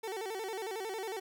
30% pulse tone with vibrato, 412.2 Hz, G#4, 13 cents flat, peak -34 dBFS, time 0.03-1.2 s, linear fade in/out 10 ms, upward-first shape square, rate 11 Hz, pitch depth 140 cents each way, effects none

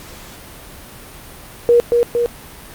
sine tone with echo, 476 Hz, A#4, 36 cents sharp, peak -7 dBFS, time 1.69-1.8 s, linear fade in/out 0 ms, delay 230 ms, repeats 2, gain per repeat -3 dB, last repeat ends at 2.26 s, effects pink hiss -37 dBFS RMS until 2.74 s + Opus 48 kbps

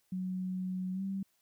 sine tone with pitch glide, 185 to 193.97 Hz, F#3 to G3, 0 to -18 cents, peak -33 dBFS, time 0.12-1.23 s, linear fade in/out 5 ms, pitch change +82 cents, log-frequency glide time 0.93-1.02 s, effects white hiss -74 dBFS RMS until 1.41 s

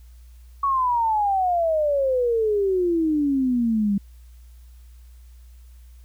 sine exponential sweep, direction down, 1128 to 196 Hz, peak -18 dBFS, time 0.63-3.98 s, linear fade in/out 5 ms, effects added 60 Hz sine -43 dBFS peak until 6.04 s + white hiss -62 dBFS RMS until 6.04 s

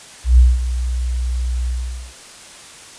sine tone with ADSR envelope, 61.74 Hz, B1, in tune, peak -4 dBFS, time 0.24-2.14 s, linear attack 140 ms, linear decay 200 ms, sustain -13 dB, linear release 460 ms, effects white hiss -39 dBFS RMS until 2.98 s + resampled to 22050 Hz

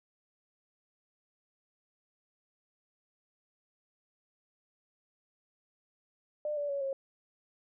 sine tone with pitch steps, 599 / 579.6 / 560.8 / 542.7 Hz, D5 / D5 / C#5 / C#5, +34 / -23 / +20 / -37 cents, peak -31 dBFS, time 6.45-6.93 s, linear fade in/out 2 ms, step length 120 ms, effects none

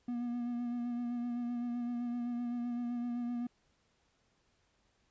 triangle tone with vibrato, 240.6 Hz, B3, 45 cents flat, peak -32 dBFS, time 0.08-3.47 s, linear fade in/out 5 ms, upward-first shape sine, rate 7.8 Hz, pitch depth 24 cents each way, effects pink hiss -74 dBFS RMS until 5.1 s + resampled to 16000 Hz

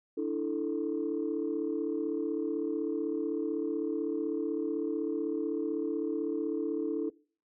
sine chord, D suspended second, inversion none, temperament equal, 293.7 / 329.6 / 440 Hz, D4 / E4 / A4, 0 / 0 / 0 cents, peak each -33 dBFS, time 0.17-7.1 s, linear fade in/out 10 ms, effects noise-tail reverb RT60 0.4 s tail -21 dB re dry + tanh soft clip ceiling -22 dBFS

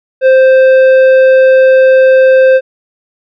triangle tone with tanh clipping, 523.3 Hz, C5, in tune, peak -4 dBFS, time 0.21-2.61 s, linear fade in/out 50 ms, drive 13 dB, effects none

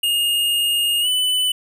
square tone with pitch glide, 2842 to 2997 Hz, F7 to F#7, +30 to +22 cents, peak -17 dBFS, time 0.03-1.52 s, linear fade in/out 5 ms, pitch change +92 cents, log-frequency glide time 1.01-1.08 s, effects none

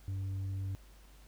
triangle tone with tanh clipping, 96.5 Hz, G2, 27 cents flat, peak -35 dBFS, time 0.08-0.75 s, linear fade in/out 0 ms, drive 8 dB, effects added 50 Hz sine -55 dBFS peak until 1.27 s + pink hiss -63 dBFS RMS until 1.27 s

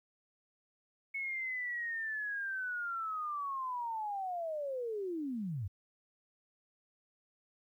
sine linear sweep, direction down, 2207 to 85.1 Hz, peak -35 dBFS, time 1.14-5.68 s, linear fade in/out 10 ms, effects 12-bit

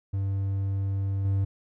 triangle tone with level steps, 97.8 Hz, G2, 4 cents flat, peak -23 / -20 dBFS, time 0.13-1.45 s, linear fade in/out 10 ms, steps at 1.25 s, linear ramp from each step 2 ms, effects none

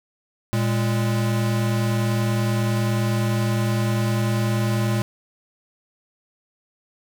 square tone pair together, 115.3 / 205.4 Hz, A#2 / G#3, -19 / -19 cents, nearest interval minor seventh, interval 1000 cents, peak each -21 / -26 dBFS, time 0.53-5.02 s, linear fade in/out 0 ms, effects 9-bit

